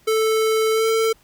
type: tone with pitch glide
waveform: square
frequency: 440 to 446.9 Hz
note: A4 to A4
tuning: 0 to +27 cents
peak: -17 dBFS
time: 0.07-1.13 s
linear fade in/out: 10 ms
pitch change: +27 cents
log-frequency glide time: 0.72-0.86 s
effects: pink hiss -56 dBFS RMS until 1.23 s